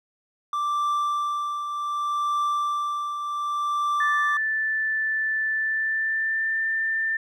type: tone with tremolo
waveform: triangle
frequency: 1174.7 Hz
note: D6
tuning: in tune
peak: -19 dBFS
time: 0.53-4.37 s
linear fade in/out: 2 ms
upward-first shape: triangle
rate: 0.66 Hz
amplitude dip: 55%
type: tone with pitch glide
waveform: sine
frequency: 1759 to 1786.6 Hz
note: A6 to A6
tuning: -1 to +26 cents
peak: -22 dBFS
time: 4-7.17 s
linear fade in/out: 5 ms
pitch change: +27 cents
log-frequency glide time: 5.53-6.62 s
effects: none